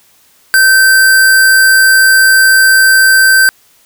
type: tone with sample-and-hold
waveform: sine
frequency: 1546 Hz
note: G6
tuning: 24 cents flat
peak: -3 dBFS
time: 0.54-3.49 s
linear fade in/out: 0 ms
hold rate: 6300 Hz
effects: white hiss -48 dBFS RMS until 3.85 s